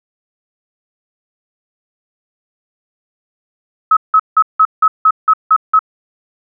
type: tone bursts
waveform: sine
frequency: 1284 Hz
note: E6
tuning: 46 cents flat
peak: -5 dBFS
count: 9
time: 3.91-5.792 s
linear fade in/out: 5 ms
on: 58 ms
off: 170 ms
effects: none

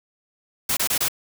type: noise bursts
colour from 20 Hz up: white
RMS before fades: -22 dBFS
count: 4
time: 0.69-1.084 s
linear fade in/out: 5 ms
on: 79 ms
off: 26 ms
effects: none

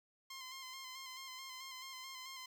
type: tone with vibrato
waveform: 10% pulse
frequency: 1046.5 Hz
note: C6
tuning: in tune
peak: -39 dBFS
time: 0.3-2.46 s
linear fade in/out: 5 ms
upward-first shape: square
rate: 4.6 Hz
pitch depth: 29 cents each way
effects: none

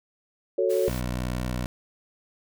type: chord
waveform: sine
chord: F# minor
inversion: none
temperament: just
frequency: 370 / 444 / 555 Hz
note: F#4 / A4 / C#5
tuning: 0 / +16 / +2 cents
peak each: -25 dBFS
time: 0.58-0.89 s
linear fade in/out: 5 ms
type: high-pass noise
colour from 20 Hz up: white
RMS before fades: -41 dBFS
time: 0.69-1.01 s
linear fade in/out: 20 ms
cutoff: 120 Hz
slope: 96 dB/octave
type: tone with vibrato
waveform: 15% pulse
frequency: 61.8 Hz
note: B1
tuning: 2 cents sharp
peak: -21 dBFS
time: 0.88-1.66 s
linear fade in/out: 0 ms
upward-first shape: sine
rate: 4 Hz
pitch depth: 10 cents each way
effects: none

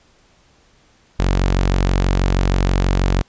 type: tone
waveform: sawtooth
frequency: 46.25 Hz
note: F#1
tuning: in tune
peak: -10 dBFS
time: 1.19-3.22 s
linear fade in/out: 10 ms
effects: pink hiss -55 dBFS RMS until 3.28 s + resampled to 16000 Hz

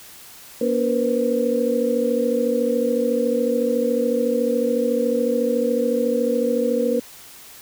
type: tone cluster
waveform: sine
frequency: 237.5 / 285.3 / 477.1 / 511 Hz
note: A#3 / C#4 / A#4 / C5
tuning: +33 / +50 / +40 / -41 cents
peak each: -23 / -28 / -21 / -23 dBFS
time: 0.61-7 s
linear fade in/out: 5 ms
effects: white hiss -43 dBFS RMS until 7.61 s

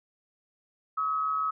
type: tone pair together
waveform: sine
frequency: 1131.4 / 1278 Hz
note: C#6 / D#6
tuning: +35 / +46 cents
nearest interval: major second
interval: 211 cents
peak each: -36 / -26 dBFS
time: 0.97-1.51 s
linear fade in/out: 10 ms
effects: none

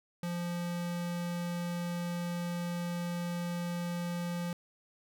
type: tone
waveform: square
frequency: 173.8 Hz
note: F3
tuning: 8 cents flat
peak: -34 dBFS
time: 0.23-4.53 s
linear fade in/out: 2 ms
effects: none

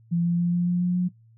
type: tone with pitch steps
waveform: sine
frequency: 170.7 / 172.19 / 173.68 / 175.2 / 176.72 / 178.26 / 179.81 Hz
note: F3 / F3 / F3 / F3 / F3 / F3 / F#3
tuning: -39 / -24 / -9 / +6 / +21 / +36 / -49 cents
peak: -20 dBFS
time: 0.11-1.09 s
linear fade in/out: 20 ms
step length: 140 ms
effects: noise-tail reverb RT60 0.2 s tail -26 dB re dry + added 113 Hz sine -52 dBFS peak until 1.37 s

